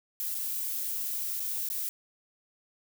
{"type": "noise with dropouts", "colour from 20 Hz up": "violet", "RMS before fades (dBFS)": -33, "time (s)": [0.2, 1.89], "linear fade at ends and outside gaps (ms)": 0, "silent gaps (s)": [[0.344, 0.35], [1.396, 1.402], [1.688, 1.701]], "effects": []}